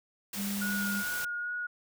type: noise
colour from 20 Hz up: white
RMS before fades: -38 dBFS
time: 0.33-1.25 s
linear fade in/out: 5 ms
type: tone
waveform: sine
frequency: 201 Hz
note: G3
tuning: 44 cents sharp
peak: -32 dBFS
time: 0.35-1.04 s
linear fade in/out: 50 ms
type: tone with vibrato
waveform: sine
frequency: 1444 Hz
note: F#6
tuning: 43 cents flat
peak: -32 dBFS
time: 0.61-1.67 s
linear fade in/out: 10 ms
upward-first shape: sine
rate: 2.4 Hz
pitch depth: 14 cents each way
effects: none